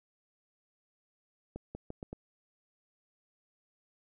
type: accelerating click train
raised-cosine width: 2 ms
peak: -27 dBFS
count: 5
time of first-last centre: 1.56-2.13 s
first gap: 190 ms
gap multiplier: 0.81
effects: none